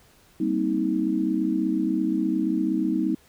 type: chord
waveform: sine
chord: C minor seventh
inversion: second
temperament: equal with one note detuned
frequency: 196 / 233.1 / 261.6 / 316.7 Hz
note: G3 / Bb3 / C4 / Eb4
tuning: 0 / 0 / 0 / +31 cents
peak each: -28 / -29 / -28 / -24 dBFS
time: 0.4-3.15 s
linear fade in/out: 5 ms
effects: pink hiss -57 dBFS RMS until 3.28 s